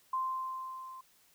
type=tone with level ramp; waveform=sine; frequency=1043 Hz; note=C6; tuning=6 cents flat; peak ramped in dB=-29 to -45 dBFS; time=0.13-1.01 s; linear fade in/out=5 ms; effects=white hiss -66 dBFS RMS until 1.34 s